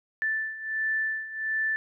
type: beating tone pair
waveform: sine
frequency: 1760 / 1761.4 Hz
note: A6 / A6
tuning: 0 / +1 cents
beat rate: 1.4 Hz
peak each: -32 / -28 dBFS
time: 0.22-1.76 s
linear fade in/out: 0 ms
effects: none